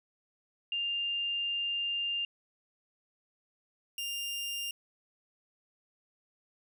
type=tone pair in turn; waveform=sine / sawtooth; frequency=2800 / 2800 Hz; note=F7 / F7; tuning=+4 / +4 cents; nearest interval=unison; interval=0 cents; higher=neither; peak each=-30 / -31 dBFS; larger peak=first; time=0.72-2.25 / 3.98-4.71 s; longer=first; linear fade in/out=2 ms; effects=none